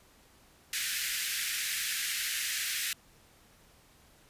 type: high-pass noise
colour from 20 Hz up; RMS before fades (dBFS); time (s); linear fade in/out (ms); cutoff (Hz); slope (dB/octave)
pink; -33; 0.73-2.93; 2; 1600; 48
effects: pink hiss -61 dBFS RMS until 4.29 s + resampled to 32000 Hz